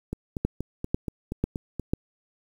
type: two click trains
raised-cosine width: 3 ms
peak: -10 / -17 dBFS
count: 4 / 8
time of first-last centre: 0.45-1.935 / 0.13-1.797 s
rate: 2.02 / 4.2 Hz
effects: 8-bit